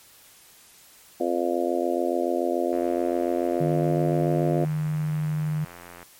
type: harmonic tone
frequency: 87 Hz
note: F2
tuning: 6 cents flat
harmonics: 3 / 4 / 5 / 6 / 7 / 8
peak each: -30 / -26 / -32 / -30 / -29 / -30 dBFS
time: 1.2-4.65 s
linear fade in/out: 5 ms
type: click train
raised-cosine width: 0.5 ms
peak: -27 dBFS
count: 288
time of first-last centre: 2.73-6.029 s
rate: 87 Hz
type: tone with pitch glide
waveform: sine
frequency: 154.1 to 153.21 Hz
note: D#3 to D#3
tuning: -16 to -26 cents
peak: -23 dBFS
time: 3.6-5.65 s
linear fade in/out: 10 ms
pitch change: -10 cents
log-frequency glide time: 3.85-5.06 s
effects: white hiss -52 dBFS RMS until 6.19 s + MP3 64 kbps